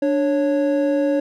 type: tone pair together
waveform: triangle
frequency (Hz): 293.7 / 552.7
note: D4 / C#5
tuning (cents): 0 / -5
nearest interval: major seventh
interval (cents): 1095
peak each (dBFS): -17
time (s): 0.02-1.2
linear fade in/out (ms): 5
effects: none